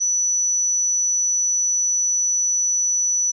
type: tone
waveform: sine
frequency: 5940 Hz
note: F#8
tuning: 6 cents sharp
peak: -17 dBFS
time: 0-3.32 s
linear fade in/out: 20 ms
effects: none